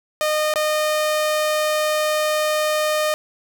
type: tone with dropouts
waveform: sawtooth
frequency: 612 Hz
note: D#5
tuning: 29 cents flat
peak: -14 dBFS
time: 0.21-3.14 s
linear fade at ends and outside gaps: 0 ms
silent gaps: 0.538-0.558 s
effects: none